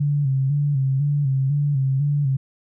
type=tone with vibrato; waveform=sine; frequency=139.4 Hz; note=C#3; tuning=10 cents sharp; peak=-17 dBFS; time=0-2.37 s; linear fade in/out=10 ms; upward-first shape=square; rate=2 Hz; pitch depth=67 cents each way; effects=none